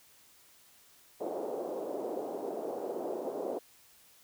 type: band-pass noise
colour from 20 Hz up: pink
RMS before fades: -37 dBFS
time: 1.2-3.59 s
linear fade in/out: 10 ms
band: 350 to 650 Hz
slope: 24 dB/octave
effects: white hiss -61 dBFS RMS until 4.23 s